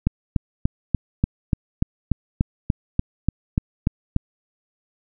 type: click train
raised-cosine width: 5 ms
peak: -5 dBFS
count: 15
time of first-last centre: 0.07-4.164 s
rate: 3.42 Hz
effects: none